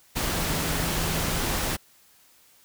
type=tone in noise; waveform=sine; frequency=162.2 Hz; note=E3; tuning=28 cents flat; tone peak=-33 dBFS; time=0.34-1.4 s; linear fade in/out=20 ms; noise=pink; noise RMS=-27 dBFS; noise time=0.15-1.77 s; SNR=-9 dB; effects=white hiss -58 dBFS RMS until 2.64 s